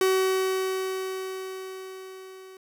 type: tone with level ramp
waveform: 45% pulse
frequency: 378 Hz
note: F#4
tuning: 37 cents sharp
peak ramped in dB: -19 to -44 dBFS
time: 0.01-2.57 s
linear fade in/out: 2 ms
effects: none